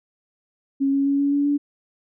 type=tone with pitch steps; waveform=sine; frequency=274.2 / 276.9 / 279.6 / 282.4 / 285.2 / 288 Hz; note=C#4 / C#4 / C#4 / C#4 / C#4 / D4; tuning=-19 / -2 / +15 / +32 / +49 / -34 cents; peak=-17 dBFS; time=0.8-1.58 s; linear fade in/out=20 ms; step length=130 ms; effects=none